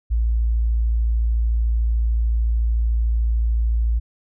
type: tone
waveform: sine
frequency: 56.8 Hz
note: A#1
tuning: 44 cents flat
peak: -16 dBFS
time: 0.1-4 s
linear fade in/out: 20 ms
effects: none